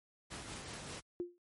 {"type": "noise with tremolo", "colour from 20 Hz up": "pink", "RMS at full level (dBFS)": -44, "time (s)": [0.3, 1.01], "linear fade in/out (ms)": 20, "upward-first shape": "triangle", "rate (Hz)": 5.2, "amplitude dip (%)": 40}
{"type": "tone with exponential decay", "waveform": "sine", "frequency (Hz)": 350.9, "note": "F4", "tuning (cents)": 8, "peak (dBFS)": -32, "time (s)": [1.2, 1.38], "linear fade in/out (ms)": 0, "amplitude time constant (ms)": 38}
{"effects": ["high-pass 60 Hz 12 dB/octave", "MP3 48 kbps"]}